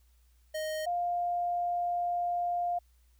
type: tone pair in turn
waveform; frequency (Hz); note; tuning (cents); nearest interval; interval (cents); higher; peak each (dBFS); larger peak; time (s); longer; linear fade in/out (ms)
square / sine; 622.3 / 702.4; D#5 / F5; 0 / +10; major second; 210; second; -33 / -28; second; 0.54-0.86 / 0.86-2.79; second; 10
effects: added 60 Hz sine -61 dBFS peak until 3.19 s + white hiss -73 dBFS RMS until 3.19 s